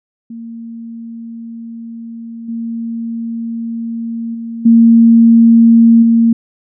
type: tone with level steps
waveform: sine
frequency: 230 Hz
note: A#3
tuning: 23 cents flat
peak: -25 / -18 / -21 / -3 / -6 dBFS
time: 0.3-6.33 s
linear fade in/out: 5 ms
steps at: 2.48 / 4.34 / 4.65 / 6.02 s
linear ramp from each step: 10 ms
effects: none